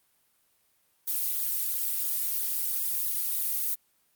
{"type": "noise with flanger", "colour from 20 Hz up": "violet", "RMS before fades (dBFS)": -29, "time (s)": [1.07, 3.75], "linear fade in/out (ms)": 10, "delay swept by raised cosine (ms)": [0.35, 3.85], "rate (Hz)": 3, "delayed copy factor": -0.5, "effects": ["white hiss -69 dBFS RMS until 4.15 s", "Opus 32 kbps"]}